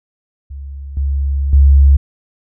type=tone with level steps; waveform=sine; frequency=69.3 Hz; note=C#2; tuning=in tune; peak=-25 / -13 / -4 dBFS; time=0.5-1.97 s; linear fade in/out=10 ms; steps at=0.97 / 1.53 s; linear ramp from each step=2 ms; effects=none